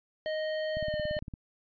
square tone with pitch glide, 622.3 to 606.7 Hz, D#5 to D#5, 0 to -44 cents, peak -31 dBFS, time 0.26-1.19 s, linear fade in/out 0 ms, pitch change -44 cents, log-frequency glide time 0.77-0.99 s
click train, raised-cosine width 5 ms, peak -27 dBFS, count 11, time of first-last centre 0.77-1.338 s, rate 17.6 Hz
effects resampled to 11025 Hz

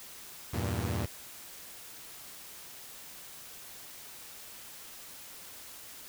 sawtooth chord, E diminished, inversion none, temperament equal with one note detuned, 82.41 / 98 / 116.95 Hz, E2 / G2 / Bb2, 0 / 0 / +6 cents, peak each -31 dBFS, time 0.53-1.06 s, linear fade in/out 10 ms, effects white hiss -48 dBFS RMS until 6.08 s

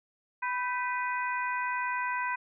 harmonic tone with a mistuned harmonic, 494.9 Hz, B4, 4 cents sharp, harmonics 2 / 3 / 4 / 5, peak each -31 / -35 / -37 / -39 dBFS, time 0.42-2.36 s, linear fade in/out 10 ms, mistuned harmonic 3, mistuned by +63 cents, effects none

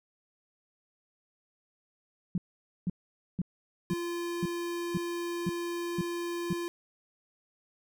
sine tone bursts, 179.3 Hz, F3, 46 cents sharp, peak -26 dBFS, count 9, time 2.35-6.531 s, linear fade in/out 2 ms, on 29 ms, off 490 ms
square tone, 344.7 Hz, F4, 23 cents flat, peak -33 dBFS, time 3.9-6.68 s, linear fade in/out 0 ms
effects none

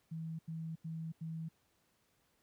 sine tone bursts, 161.9 Hz, E3, 31 cents flat, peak -39 dBFS, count 4, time 0.11-1.488 s, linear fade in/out 10 ms, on 280 ms, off 86 ms, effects pink hiss -75 dBFS RMS until 2.42 s + high-pass 60 Hz 12 dB/octave

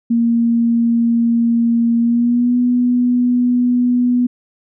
sine tone with pitch glide, 233.1 to 245.7 Hz, A#3 to B3, 0 to -9 cents, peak -11 dBFS, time 0.1-4.27 s, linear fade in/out 10 ms, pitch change +91 cents, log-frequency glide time 1.99-2.57 s, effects none

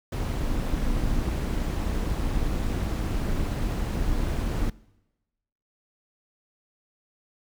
brown noise with amplitude modulation, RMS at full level -24 dBFS, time 0.12-4.7 s, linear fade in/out 5 ms, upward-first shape sine, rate 266 Hz, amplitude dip 50%, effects noise-tail reverb RT60 1.0 s tail -22 dB re dry

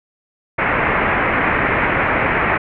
white low-pass noise, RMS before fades -17 dBFS, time 0.58-2.58 s, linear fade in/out 10 ms, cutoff 2300 Hz, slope 48 dB/octave, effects none

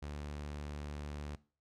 sawtooth tone, 73.42 Hz, D2, in tune, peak -37 dBFS, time 0.02-1.36 s, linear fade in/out 10 ms, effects noise-tail reverb RT60 0.4 s tail -20 dB re dry + low-pass 8000 Hz 12 dB/octave

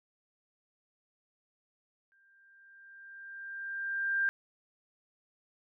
sine tone with exponential growth, 1589 Hz, G6, 23 cents sharp, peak -25 dBFS, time 2.12-4.29 s, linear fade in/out 0 ms, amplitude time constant 470 ms, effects none

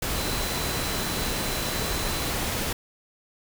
sine tone in noise, 4023 Hz, B7, 31 cents sharp, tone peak -37 dBFS, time 0.15-2.3 s, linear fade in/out 5 ms, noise pink, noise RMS -28 dBFS, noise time 0.02-2.73 s, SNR -12 dB, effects none

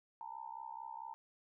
sine tone with amplitude modulation, 904 Hz, A5, 47 cents sharp, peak -40 dBFS, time 0.21-1.14 s, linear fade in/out 0 ms, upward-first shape sine, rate 64.5 Hz, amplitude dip 100%, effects none

